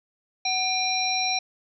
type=harmonic tone with a mistuned harmonic; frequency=800 Hz; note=G5; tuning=35 cents sharp; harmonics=1 / 3 / 5 / 7; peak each=-28 / -28 / -28 / -28 dBFS; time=0.45-1.39 s; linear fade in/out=5 ms; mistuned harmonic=1; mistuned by=-110 cents; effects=none